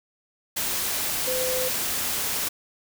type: tone in noise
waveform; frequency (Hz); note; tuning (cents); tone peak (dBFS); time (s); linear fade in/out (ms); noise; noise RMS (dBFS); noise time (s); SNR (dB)
sine; 511; C5; -41; -26; 1.27-1.69; 10; white; -27; 0.56-2.49; -2
effects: none